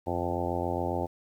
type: harmonic tone with a mistuned harmonic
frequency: 87.31 Hz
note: F2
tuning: in tune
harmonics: 1 / 2 / 3 / 4 / 5 / 6 / 7 / 8 / 9 / 10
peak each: -35 / -40 / -37 / -35 / -39 / -36 / -37 / -39 / -36 / -38 dBFS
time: 0.06-1.07 s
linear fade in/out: 20 ms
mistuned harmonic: 1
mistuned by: +34 cents
effects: 10-bit